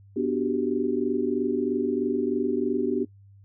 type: chord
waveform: sine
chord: G major seventh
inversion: first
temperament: equal with one note detuned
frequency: 246.9 / 293.7 / 370 / 393.1 Hz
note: B3 / D4 / F#4 / G4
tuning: 0 / 0 / 0 / +5 cents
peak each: -28 dBFS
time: 0.16-3.05 s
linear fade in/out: 10 ms
effects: noise-tail reverb RT60 0.1 s tail -20 dB re dry + added 99 Hz sine -49 dBFS peak until 3.44 s